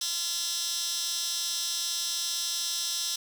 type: tone with high-pass filter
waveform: 15% pulse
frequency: 342.6 Hz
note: F4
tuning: 33 cents flat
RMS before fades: -31 dBFS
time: 0.01-3.16 s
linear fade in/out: 5 ms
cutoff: 4600 Hz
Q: 2.6
effects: none